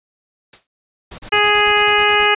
white noise with exponential decay, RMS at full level -34 dBFS, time 0.53-0.67 s, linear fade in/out 2 ms, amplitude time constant 29 ms
pink noise bursts, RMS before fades -34 dBFS, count 11, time 1.11-2.265 s, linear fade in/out 10 ms, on 75 ms, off 33 ms
harmonic tone, 415.8 Hz, G#4, 2 cents sharp, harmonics 1 / 2 / 3 / 4 / 5 / 6 / 7, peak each -19 / -19 / -19 / -19 / -19 / -19 / -19 dBFS, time 1.32-2.35 s, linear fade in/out 10 ms
effects resampled to 8000 Hz

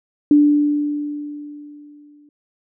sine tone with exponential decay, 293.7 Hz, D4, in tune, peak -7 dBFS, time 0.31-2.29 s, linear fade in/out 2 ms, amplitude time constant 430 ms, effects none

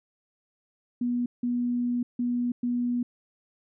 sine tone bursts at uneven times, 243.1 Hz, B3, 27 cents flat, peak -24 dBFS, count 4, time 1.01-1.26 / 1.43-2.03 / 2.19-2.52 / 2.63-3.03 s, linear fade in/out 5 ms, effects none

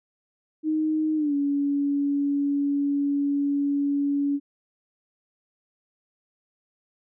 sine tone with pitch glide, 311.1 to 283.6 Hz, D#4 to C#4, 0 to +40 cents, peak -21 dBFS, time 0.63-4.4 s, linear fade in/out 50 ms, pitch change -160 cents, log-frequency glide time 1.16-1.34 s, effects none

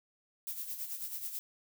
violet noise with tremolo, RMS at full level -38 dBFS, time 0.47-1.39 s, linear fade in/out 0 ms, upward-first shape sine, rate 9.2 Hz, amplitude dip 60%, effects none

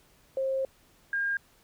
sine tone pair in turn, 533 / 1612.5 Hz, C5 / G6, +32 / +48 cents, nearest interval octave + perfect fifth, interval 1916 cents, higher second, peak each -26 dBFS, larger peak neither, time 0.37-0.65 / 1.13-1.37 s, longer first, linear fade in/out 2 ms, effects pink hiss -62 dBFS RMS until 1.63 s

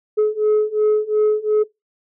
sine beating tone pair, 424.7 / 427.5 Hz, G#4 / A4, +39 / -50 cents, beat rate 2.8 Hz, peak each -16 / -15 dBFS, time 0.17-1.64 s, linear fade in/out 20 ms, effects noise-tail reverb RT60 0.2 s tail -23 dB re dry + tanh soft clip ceiling -11 dBFS

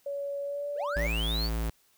sine tone with pitch glide, 564 to 577.9 Hz, C#5 to D5, +30 to -28 cents, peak -31 dBFS, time 0.06-1.07 s, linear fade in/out 5 ms, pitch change +42 cents, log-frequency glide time 0.43-0.68 s
triangle linear sweep, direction up, 393 to 4699 Hz, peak -30 dBFS, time 0.75-1.5 s, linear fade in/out 50 ms
square tone, 55.8 Hz, A1, 25 cents sharp, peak -29 dBFS, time 0.96-1.7 s, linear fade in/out 5 ms
violet noise, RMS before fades -48 dBFS, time 0.98-1.69 s, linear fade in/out 10 ms
effects white hiss -66 dBFS RMS until 1.97 s

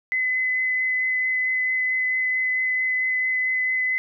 sine tone with vibrato, 2025 Hz, B6, 43 cents sharp, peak -20 dBFS, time 0.12-3.98 s, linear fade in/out 0 ms, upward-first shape triangle, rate 4.5 Hz, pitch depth 11 cents each way, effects none

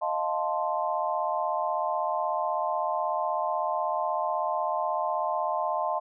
sine chord, F dominant seventh, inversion third, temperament equal, 622.3 / 698.5 / 880 / 1046.5 Hz, Eb5 / F5 / A5 / C6, 0 / 0 / 0 / 0 cents, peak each -31 dBFS, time 0.01-6 s, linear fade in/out 20 ms, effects none

